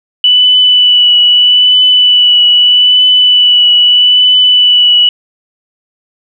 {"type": "tone with vibrato", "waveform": "sine", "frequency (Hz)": 2970, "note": "F#7", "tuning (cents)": 6, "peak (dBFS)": -3, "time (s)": [0.24, 5.09], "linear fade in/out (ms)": 2, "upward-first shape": "triangle", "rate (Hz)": 0.79, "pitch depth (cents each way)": 20, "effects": []}